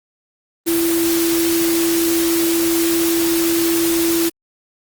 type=tone in noise; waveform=sine; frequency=334.8 Hz; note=E4; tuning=27 cents sharp; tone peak=-15 dBFS; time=0.66-4.3 s; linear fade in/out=20 ms; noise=white; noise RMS=-22 dBFS; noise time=0.66-4.3 s; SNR=+4 dB; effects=Opus 24 kbps